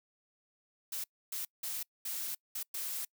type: noise bursts at uneven times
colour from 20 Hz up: blue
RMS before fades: -38 dBFS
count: 6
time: 0.92-1.04 / 1.32-1.45 / 1.63-1.83 / 2.05-2.35 / 2.55-2.63 / 2.74-3.05 s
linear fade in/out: 5 ms
effects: noise-tail reverb RT60 0.1 s tail -26 dB re dry